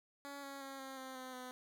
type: tone with pitch steps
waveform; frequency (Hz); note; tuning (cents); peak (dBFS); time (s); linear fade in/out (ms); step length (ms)
10% pulse; 281.6 / 276.6 / 271.7 / 266.9 / 262.1 / 257.5 / 252.9; C#4 / C#4 / C#4 / C4 / C4 / C4 / B3; +27 / -4 / -35 / +35 / +3 / -28 / +41; -38; 0.25-1.51; 0; 180
effects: none